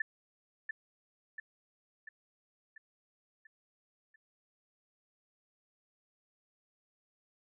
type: tone with echo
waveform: sine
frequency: 1760 Hz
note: A6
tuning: in tune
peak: -29 dBFS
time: 0-0.02 s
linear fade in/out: 5 ms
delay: 690 ms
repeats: 6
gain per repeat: -5 dB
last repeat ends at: 4.16 s
effects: none